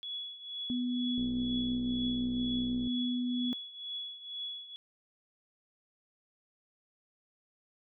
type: tone with tremolo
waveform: sine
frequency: 3383 Hz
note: G#7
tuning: 31 cents sharp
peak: -35 dBFS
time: 0.03-4.76 s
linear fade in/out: 0 ms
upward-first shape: triangle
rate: 2.1 Hz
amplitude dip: 80%
type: tone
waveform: sine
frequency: 246.9 Hz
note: B3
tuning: in tune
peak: -30 dBFS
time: 0.7-3.53 s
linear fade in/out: 0 ms
type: click train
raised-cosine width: 3 ms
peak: -32 dBFS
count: 108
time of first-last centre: 1.18-2.873 s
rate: 63.2 Hz
effects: none